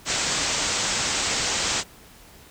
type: low-pass noise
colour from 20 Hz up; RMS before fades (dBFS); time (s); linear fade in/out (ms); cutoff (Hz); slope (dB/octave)
white; -25; 0.05-1.84; 50; 8100; 96
effects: pink hiss -49 dBFS RMS until 2.5 s